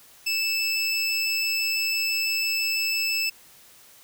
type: tone pair together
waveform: square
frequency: 2637 / 5251 Hz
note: E7 / E8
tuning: 0 / -8 cents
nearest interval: octave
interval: 1192 cents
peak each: -26 / -27 dBFS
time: 0.26-3.3 s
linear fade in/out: 10 ms
effects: white hiss -52 dBFS RMS until 4.03 s

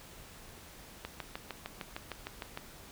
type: click train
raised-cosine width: 0.3 ms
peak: -22 dBFS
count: 11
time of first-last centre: 1.05-2.574 s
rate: 6.56 Hz
effects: pink hiss -52 dBFS RMS until 2.91 s

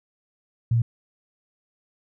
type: tone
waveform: sine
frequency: 116.54 Hz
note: A#2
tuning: in tune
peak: -17 dBFS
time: 0.71-0.82 s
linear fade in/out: 5 ms
effects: none

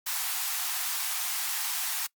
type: high-pass noise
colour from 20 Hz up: white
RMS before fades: -31 dBFS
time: 0.06-2.07 s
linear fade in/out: 10 ms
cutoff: 700 Hz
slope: 96 dB/octave
effects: noise-tail reverb RT60 0.1 s tail -23 dB re dry + Opus 48 kbps

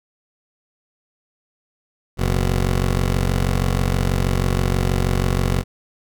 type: tone pair together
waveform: 15% pulse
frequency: 46.25 / 123.47 Hz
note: F#1 / B2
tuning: 0 / 0 cents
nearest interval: octave + perfect fourth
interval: 1700 cents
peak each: -11 / -21 dBFS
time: 2.17-5.64 s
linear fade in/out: 50 ms
effects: none

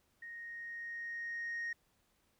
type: tone with level ramp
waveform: sine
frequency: 1864.7 Hz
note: A#6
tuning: in tune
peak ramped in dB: -45 to -34 dBFS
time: 0.22-1.73 s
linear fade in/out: 5 ms
effects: tanh soft clip ceiling -35 dBFS + pink hiss -75 dBFS RMS until 2.39 s

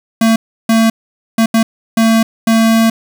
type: tone bursts at uneven times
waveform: square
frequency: 225.3 Hz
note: A3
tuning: 41 cents sharp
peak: -8 dBFS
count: 6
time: 0.21-0.36 / 0.69-0.9 / 1.38-1.46 / 1.54-1.63 / 1.97-2.23 / 2.47-2.9 s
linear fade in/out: 5 ms
effects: 8-bit

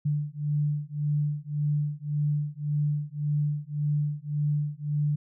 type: beating tone pair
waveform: sine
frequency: 146.83 / 148.63 Hz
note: D3 / D3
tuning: 0 / +21 cents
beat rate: 1.8 Hz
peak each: -28 dBFS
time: 0.05-5.16 s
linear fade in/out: 10 ms
effects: none

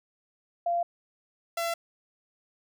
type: tone pair in turn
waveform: sine / sawtooth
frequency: 690 / 675.4 Hz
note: F5 / E5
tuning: -21 / +42 cents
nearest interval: unison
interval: 37 cents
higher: first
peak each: -24 dBFS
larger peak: neither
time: 0.66-0.83 / 1.57-1.74 s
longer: neither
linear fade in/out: 5 ms
effects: none

